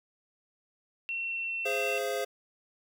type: tone with pitch glide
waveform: sine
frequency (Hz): 2717 to 2697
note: F7 to E7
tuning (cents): -48 to +39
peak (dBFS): -31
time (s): 1.09-1.98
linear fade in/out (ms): 0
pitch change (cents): -13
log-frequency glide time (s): 1.19-1.63
type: chord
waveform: square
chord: F minor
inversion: first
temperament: equal with one note detuned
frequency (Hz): 415.3 / 523.3 / 681.3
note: Ab4 / C5 / F5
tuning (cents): 0 / 0 / -43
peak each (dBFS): -35 / -34 / -36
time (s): 1.65-2.25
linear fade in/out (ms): 10
effects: none